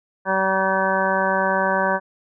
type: harmonic tone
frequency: 191.1 Hz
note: G3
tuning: 44 cents flat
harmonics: 1 / 2 / 3 / 4 / 5 / 6 / 8 / 9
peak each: -28 / -29 / -23 / -27 / -23 / -28 / -24 / -29 dBFS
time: 0.25-2 s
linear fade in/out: 50 ms
effects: none